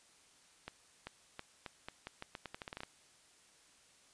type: accelerating click train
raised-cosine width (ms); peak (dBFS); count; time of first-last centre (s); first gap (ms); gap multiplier
0.3; -27; 16; 0.68-2.834; 390; 0.83
effects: white hiss -65 dBFS RMS until 4.13 s + resampled to 22050 Hz